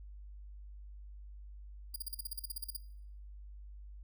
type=tone bursts; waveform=5% pulse; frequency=4826 Hz; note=D8; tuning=46 cents sharp; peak=-30 dBFS; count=14; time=1.94-2.767 s; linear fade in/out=5 ms; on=21 ms; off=41 ms; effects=noise-tail reverb RT60 0.7 s tail -19 dB re dry + added 50 Hz sine -47 dBFS peak until 4.03 s